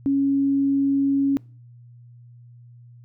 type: tone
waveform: sine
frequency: 276.6 Hz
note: C#4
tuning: 4 cents flat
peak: -17 dBFS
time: 0.06-1.37 s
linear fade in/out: 0 ms
effects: noise-tail reverb RT60 0.4 s tail -24 dB re dry + added 120 Hz sine -44 dBFS peak until 3.04 s